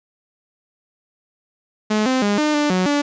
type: tone with pitch steps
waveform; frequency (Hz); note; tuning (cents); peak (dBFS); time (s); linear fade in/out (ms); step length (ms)
sawtooth; 213.6 / 258.9 / 204.5 / 302.3 / 295.4 / 184.2 / 289.3; G#3 / C4 / G#3 / D#4 / D4 / F#3 / D4; +49 / -18 / -26 / -50 / +10 / -7 / -26; -12; 1.9-3.02; 10; 160
effects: resampled to 16000 Hz + 8-bit